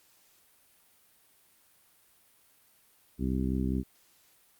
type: harmonic tone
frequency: 64.7 Hz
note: C2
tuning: 19 cents flat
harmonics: 1 / 2 / 3 / 4 / 5 / 6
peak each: -32 / -36 / -32 / -33 / -39 / -41 dBFS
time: 3.18-3.84 s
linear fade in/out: 50 ms
effects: white hiss -64 dBFS RMS until 4.59 s + Opus 48 kbps